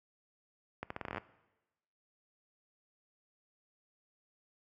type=accelerating click train; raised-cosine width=0.5 ms; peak=-23 dBFS; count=12; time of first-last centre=0.83-1.181 s; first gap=74 ms; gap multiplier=0.81; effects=noise-tail reverb RT60 1.0 s tail -18 dB re dry + high-pass 60 Hz 12 dB/octave